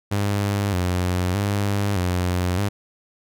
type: tone with vibrato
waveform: sawtooth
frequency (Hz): 95.4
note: G2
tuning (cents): -47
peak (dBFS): -16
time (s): 0.11-2.69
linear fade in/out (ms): 10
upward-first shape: square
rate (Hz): 0.81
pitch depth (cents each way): 99
effects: none